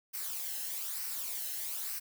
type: noise with flanger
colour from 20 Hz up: blue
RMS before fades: -38 dBFS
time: 0.13-2 s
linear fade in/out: 20 ms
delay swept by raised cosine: 0.28 to 0.87 ms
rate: 1.1 Hz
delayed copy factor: -0.55
effects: none